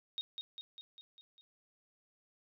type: tone with echo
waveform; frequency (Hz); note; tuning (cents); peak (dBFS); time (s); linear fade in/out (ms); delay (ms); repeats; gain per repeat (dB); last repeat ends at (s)
sine; 3729; A#7; 0; -35; 0.18-0.21; 0; 200; 6; -4; 1.41
effects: none